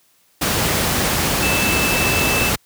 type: tone in noise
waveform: sine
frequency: 2637 Hz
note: E7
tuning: in tune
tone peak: -20 dBFS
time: 1.42-2.5 s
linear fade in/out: 10 ms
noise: pink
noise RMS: -18 dBFS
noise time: 0.41-2.56 s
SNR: -5 dB
effects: white hiss -58 dBFS RMS until 2.65 s + high-pass 60 Hz 12 dB/octave